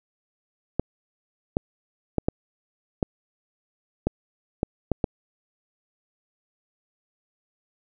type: clicks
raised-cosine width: 2 ms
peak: -8 dBFS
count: 9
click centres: 0.796 / 1.569 / 2.183 / 2.285 / 3.028 / 4.07 / 4.631 / 4.917 / 5.042 s
effects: none